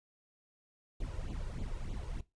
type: noise with flanger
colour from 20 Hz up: brown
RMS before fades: -39 dBFS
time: 1-2.21 s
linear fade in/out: 5 ms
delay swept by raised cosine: 0.27 to 2.17 ms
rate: 3.3 Hz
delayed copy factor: +0.9
effects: noise-tail reverb RT60 0.2 s tail -17 dB re dry + resampled to 22050 Hz